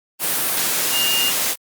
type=tone in noise; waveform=sine; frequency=2826 Hz; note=F7; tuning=20 cents sharp; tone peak=-19 dBFS; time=0.91-1.33 s; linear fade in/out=50 ms; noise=white; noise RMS=-20 dBFS; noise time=0.19-1.56 s; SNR=-2 dB; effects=high-pass 150 Hz 12 dB/octave + Opus 32 kbps